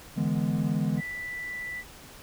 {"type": "chord", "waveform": "triangle", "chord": "E dominant seventh", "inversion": "third", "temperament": "equal", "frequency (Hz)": [146.83, 164.81, 207.7, 246.9], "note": ["D3", "E3", "G#3", "B3"], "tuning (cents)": [0, 0, 0, 0], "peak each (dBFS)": [-28, -27, -27, -31], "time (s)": [0.16, 1.01], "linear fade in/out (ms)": 20}
{"type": "tone", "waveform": "sine", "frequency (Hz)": 1975.5, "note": "B6", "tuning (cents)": 0, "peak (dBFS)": -33, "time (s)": [0.97, 1.84], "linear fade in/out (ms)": 50}
{"effects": ["pink hiss -48 dBFS RMS until 2.22 s"]}